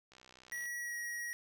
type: click train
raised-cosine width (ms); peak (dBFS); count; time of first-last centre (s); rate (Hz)
0.2; -40; 35; 0.12-0.655; 63.5
type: tone with pitch glide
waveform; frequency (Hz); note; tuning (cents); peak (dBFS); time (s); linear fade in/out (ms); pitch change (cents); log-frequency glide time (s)
square; 1925 to 1900.7; B6 to A#6; -45 to +33; -39; 0.52-1.33; 0; -22; 0.8-0.96
effects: none